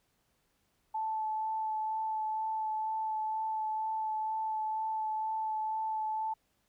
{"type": "tone with vibrato", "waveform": "sine", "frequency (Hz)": 873, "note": "A5", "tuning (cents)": -14, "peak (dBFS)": -31, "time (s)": [0.94, 6.34], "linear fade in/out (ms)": 10, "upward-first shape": "sine", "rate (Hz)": 2.1, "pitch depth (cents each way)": 12, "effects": ["pink hiss -75 dBFS RMS until 6.68 s"]}